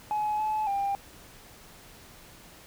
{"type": "tone with pitch steps", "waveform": "sine", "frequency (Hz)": [846, 860, 796], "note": ["G#5", "A5", "G5"], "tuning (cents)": [32, -40, 26], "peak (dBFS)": -24, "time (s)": [0.11, 0.95], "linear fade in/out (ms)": 0, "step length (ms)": 280, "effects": ["tanh soft clip ceiling -23 dBFS", "pink hiss -51 dBFS RMS until 2.66 s"]}